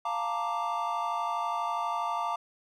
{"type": "chord", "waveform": "triangle", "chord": "Bb major seventh", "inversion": "second", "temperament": "equal", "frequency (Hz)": [698.5, 880, 932.3, 1174.7], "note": ["F5", "A5", "Bb5", "D6"], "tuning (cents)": [0, 0, 0, 0], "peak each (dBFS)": [-33, -34, -32, -31], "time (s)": [0.05, 2.36], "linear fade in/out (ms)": 5, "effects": []}